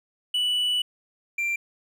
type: tone pair in turn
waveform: triangle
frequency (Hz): 2960 / 2364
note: F#7 / D7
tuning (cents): 0 / +11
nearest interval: major third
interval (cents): 389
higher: first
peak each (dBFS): -20 / -22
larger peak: first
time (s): 0.34-0.82 / 1.38-1.56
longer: first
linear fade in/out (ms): 5
effects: none